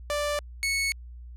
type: tone pair in turn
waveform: sawtooth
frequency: 587.3 / 2208 Hz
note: D5 / C#7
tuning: 0 / -7 cents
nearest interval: octave + major seventh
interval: 2293 cents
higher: second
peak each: -22 / -21 dBFS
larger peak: second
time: 0.1-0.39 / 0.63-0.92 s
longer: neither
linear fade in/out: 0 ms
effects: added 60 Hz sine -40 dBFS peak until 1.36 s + low-pass 12000 Hz 12 dB/octave